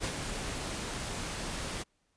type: noise with ADSR envelope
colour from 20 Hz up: pink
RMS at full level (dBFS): -32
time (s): 0-1.84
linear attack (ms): 45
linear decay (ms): 62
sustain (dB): -5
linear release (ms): 25
effects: pink hiss -75 dBFS RMS until 2.16 s + resampled to 22050 Hz